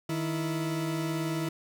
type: tone pair together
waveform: 40% pulse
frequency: 155.55 / 329.6 Hz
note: D#3 / E4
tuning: 0 / 0 cents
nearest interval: octave + minor second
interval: 1300 cents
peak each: -31 / -31 dBFS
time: 0.09-1.49 s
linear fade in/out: 5 ms
effects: none